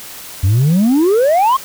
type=exponential sweep; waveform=sine; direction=up; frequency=88.2 to 1108.7 Hz; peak=-6 dBFS; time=0.43-1.57 s; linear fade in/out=10 ms; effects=tanh soft clip ceiling -8 dBFS + white hiss -32 dBFS RMS until 1.64 s